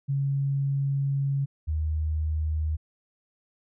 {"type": "tone pair in turn", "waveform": "sine", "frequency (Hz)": [138.59, 77.78], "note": ["C#3", "D#2"], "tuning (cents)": [0, 0], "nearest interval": "minor seventh", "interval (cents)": 1000, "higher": "first", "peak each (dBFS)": [-23, -24], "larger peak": "first", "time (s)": [[0.08, 1.46], [1.67, 2.77]], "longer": "first", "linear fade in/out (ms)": 20, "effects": []}